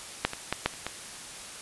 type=clicks; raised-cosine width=0.3 ms; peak=-6 / -18 / -10 / -7 / -27 / -15 dBFS; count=6; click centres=0.25 / 0.334 / 0.526 / 0.66 / 0.738 / 0.866 s; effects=white hiss -42 dBFS RMS until 1.61 s + resampled to 24000 Hz